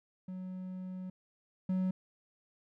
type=tone pair in turn; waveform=triangle; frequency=185 / 186.07 Hz; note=F#3 / F#3; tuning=0 / +10 cents; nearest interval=unison; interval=10 cents; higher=second; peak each=-37 / -27 dBFS; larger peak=second; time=0.28-1.1 / 1.69-1.91 s; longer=first; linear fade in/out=5 ms; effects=none